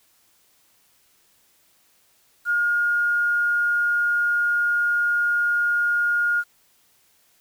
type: tone with quantisation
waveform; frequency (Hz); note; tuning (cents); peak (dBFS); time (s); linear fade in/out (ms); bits
sine; 1425; F6; +34; -18; 2.45-6.44; 50; 8
effects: white hiss -61 dBFS RMS until 7.4 s